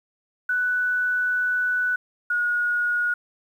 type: tone pair in turn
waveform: sine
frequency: 1486 / 1446.2 Hz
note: F#6 / F#6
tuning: +7 / -40 cents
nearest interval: unison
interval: 47 cents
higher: first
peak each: -20 dBFS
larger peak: neither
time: 0.49-1.96 / 2.3-3.14 s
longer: first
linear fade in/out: 5 ms
effects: 9-bit